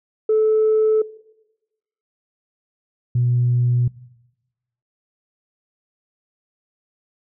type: tone pair in turn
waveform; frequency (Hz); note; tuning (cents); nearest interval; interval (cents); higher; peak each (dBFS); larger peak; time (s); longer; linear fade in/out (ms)
sine; 435 / 122.07; A4 / B2; -20 / -20; octave + minor seventh; 2200; first; -12 / -14; first; 0.29-1.02 / 3.15-3.88; neither; 5
effects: noise-tail reverb RT60 1.0 s tail -20 dB re dry + tanh soft clip ceiling -10 dBFS